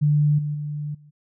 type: tone with level steps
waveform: sine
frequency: 148.2 Hz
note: D3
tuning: 16 cents sharp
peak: -15 / -23 / -26 / -46 dBFS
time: 0.01-1.11 s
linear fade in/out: 20 ms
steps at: 0.38 / 0.54 / 0.94 s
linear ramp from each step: 10 ms
effects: none